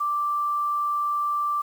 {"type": "tone with quantisation", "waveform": "sine", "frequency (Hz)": 1174.7, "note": "D6", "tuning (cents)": 0, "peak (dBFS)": -22, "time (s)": [0, 1.62], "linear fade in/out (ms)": 10, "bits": 8, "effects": []}